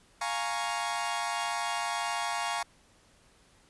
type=chord; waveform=sawtooth; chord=Bb minor seventh; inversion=second; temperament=equal; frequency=698.5 / 830.6 / 932.3 / 1108.7 Hz; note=F5 / Ab5 / Bb5 / Db6; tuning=0 / 0 / 0 / 0 cents; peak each=-32 dBFS; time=0.21-2.63 s; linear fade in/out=5 ms; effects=pink hiss -62 dBFS RMS until 3.69 s + resampled to 24000 Hz